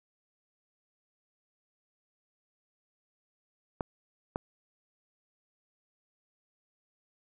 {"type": "clicks", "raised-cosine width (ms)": 1, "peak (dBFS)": -17, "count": 2, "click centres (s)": [3.808, 4.359], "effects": []}